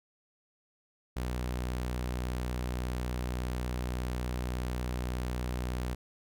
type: tone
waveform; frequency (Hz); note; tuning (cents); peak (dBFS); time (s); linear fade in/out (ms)
sawtooth; 61.74; B1; 0; -28; 1.16-5.95; 10
effects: none